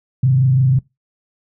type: tone with frequency modulation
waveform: sine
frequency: 130.81 Hz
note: C3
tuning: in tune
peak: -10 dBFS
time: 0.23-0.79 s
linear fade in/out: 5 ms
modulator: 25.9 Hz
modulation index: 0.44
effects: noise-tail reverb RT60 0.2 s tail -22 dB re dry